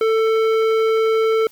triangle tone with tanh clipping, 444.3 Hz, A4, 17 cents sharp, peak -16 dBFS, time 0.01-1.47 s, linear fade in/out 2 ms, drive 18 dB, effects white hiss -50 dBFS RMS until 1.51 s

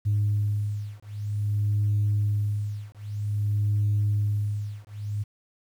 sine beating tone pair, 103.5 / 104.02 Hz, G#2 / G#2, -5 / +3 cents, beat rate 0.52 Hz, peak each -25 dBFS, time 0.05-5.24 s, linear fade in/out 20 ms, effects tanh soft clip ceiling -17 dBFS + 9-bit

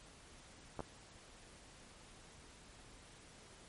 clicks, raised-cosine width 1 ms, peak -27 dBFS, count 2, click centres 0.793 / 0.805 s, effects pink hiss -59 dBFS RMS until 3.68 s + MP3 48 kbps

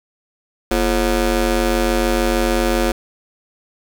20% pulse ring-modulated tone, 193 Hz, G3, 27 cents flat, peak -7 dBFS, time 0.71-2.92 s, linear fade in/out 5 ms, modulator 150 Hz, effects none

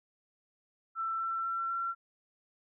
sine tone with pitch steps, 1335 / 1343.5 / 1352.1 / 1360.7 Hz, E6 / E6 / E6 / F6, +22 / +33 / +44 / -45 cents, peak -31 dBFS, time 0.95-1.95 s, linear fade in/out 50 ms, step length 250 ms, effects none

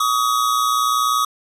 square tone pair together, 1136.5 / 1257 Hz, C#6 / D#6, +43 / +17 cents, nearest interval major second, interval 174 cents, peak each -20 / -19 dBFS, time 0-1.25 s, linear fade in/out 5 ms, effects resampled to 32000 Hz

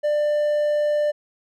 triangle tone, 594 Hz, D5, 20 cents sharp, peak -16 dBFS, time 0.03-1.12 s, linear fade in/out 20 ms, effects none

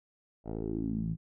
10% pulse tone with low-pass filter sweep, 55 Hz, A1, in tune, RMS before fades -34 dBFS, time 0.44-1.17 s, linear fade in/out 50 ms, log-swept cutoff 620 to 150 Hz, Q 4.3, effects none

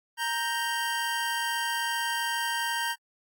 25% pulse tone pair together, 932.3 / 1568 Hz, A#5 / G6, 0 / 0 cents, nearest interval major sixth, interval 900 cents, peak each -26 / -27 dBFS, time 0.17-2.96 s, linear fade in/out 50 ms, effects AAC 64 kbps

